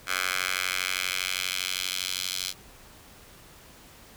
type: tone with high-pass filter sweep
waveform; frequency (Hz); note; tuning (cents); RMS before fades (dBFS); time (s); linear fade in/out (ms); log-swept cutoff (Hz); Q
10% pulse; 92.5; F#2; 0; -30; 0.06-2.54; 50; 1600 to 3900; 1.5
effects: pink hiss -51 dBFS RMS until 4.16 s